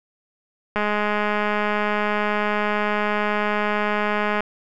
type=click train; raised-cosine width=0.5 ms; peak=-8 dBFS; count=763; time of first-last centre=0.76-4.406 s; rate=209 Hz; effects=none